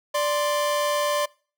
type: tone pair together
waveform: 45% pulse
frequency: 587.3 / 1045.3 Hz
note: D5 / C6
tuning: 0 / -2 cents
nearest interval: minor seventh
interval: 998 cents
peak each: -23 / -26 dBFS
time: 0.14-1.26 s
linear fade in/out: 10 ms
effects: noise-tail reverb RT60 0.4 s tail -24 dB re dry